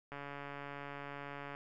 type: click train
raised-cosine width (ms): 0.5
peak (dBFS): -30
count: 204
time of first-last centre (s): 0.12-1.55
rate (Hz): 142
effects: none